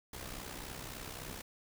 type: noise with amplitude modulation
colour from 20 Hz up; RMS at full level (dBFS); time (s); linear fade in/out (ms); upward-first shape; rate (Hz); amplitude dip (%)
pink; -42; 0.13-1.42; 5; sine; 63.6; 65
effects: none